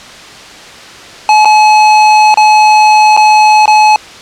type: tone with dropouts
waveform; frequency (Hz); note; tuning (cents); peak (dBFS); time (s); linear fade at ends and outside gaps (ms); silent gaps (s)
square; 854; G#5; +48; -3; 1.29-3.96; 1; 1.448-1.455 / 2.342-2.373 / 3.166-3.174 / 3.657-3.678
effects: white hiss -30 dBFS RMS until 4.21 s + low-pass 5000 Hz 12 dB/octave